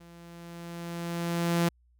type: tone with level ramp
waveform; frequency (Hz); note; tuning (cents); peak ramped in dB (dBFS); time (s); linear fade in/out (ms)
sawtooth; 170.5; F3; -41; -46 to -18; 0-1.69; 10
effects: added 60 Hz sine -61 dBFS peak until 1.99 s